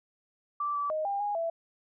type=tone with pitch steps; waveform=sine; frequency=1168 / 1155 / 622 / 800 / 823 / 665 Hz; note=D6 / D6 / D#5 / G5 / G#5 / E5; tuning=-10 / -29 / -1 / +35 / -16 / +15 cents; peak=-28 dBFS; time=0.6-1.5 s; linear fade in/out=5 ms; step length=150 ms; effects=none